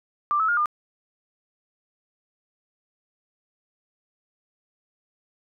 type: tone with pitch steps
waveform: sine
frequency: 1182 / 1300 / 1417 / 1206 Hz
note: D6 / E6 / F6 / D6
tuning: +11 / -24 / +25 / +46 cents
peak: -19 dBFS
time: 0.31-0.658 s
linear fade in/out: 0 ms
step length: 87 ms
effects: none